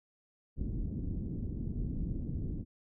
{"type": "low-pass noise", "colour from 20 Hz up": "pink", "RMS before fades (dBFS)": -36, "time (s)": [0.56, 2.65], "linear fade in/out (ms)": 50, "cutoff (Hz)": 290, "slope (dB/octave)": 24, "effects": []}